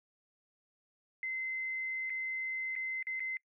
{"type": "tone with dropouts", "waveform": "sine", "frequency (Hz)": 2062, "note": "C7", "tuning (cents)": -26, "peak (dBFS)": -34, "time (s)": [1.23, 3.37], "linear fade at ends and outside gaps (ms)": 1, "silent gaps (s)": [[2.097, 2.102], [2.754, 2.762], [3.027, 3.069], [3.196, 3.203]], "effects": ["noise-tail reverb RT60 0.1 s tail -26 dB re dry"]}